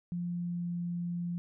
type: tone with pitch glide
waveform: sine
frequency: 174.61 to 173.6 Hz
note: F3 to F3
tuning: 0 to -10 cents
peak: -32 dBFS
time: 0.12-1.38 s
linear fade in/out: 0 ms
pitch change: -10 cents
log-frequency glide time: 0.25-0.71 s
effects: none